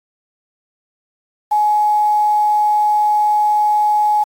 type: tone with quantisation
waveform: sine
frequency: 842 Hz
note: G#5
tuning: 24 cents sharp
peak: -11 dBFS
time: 1.51-4.24 s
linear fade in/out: 10 ms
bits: 6
effects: AAC 64 kbps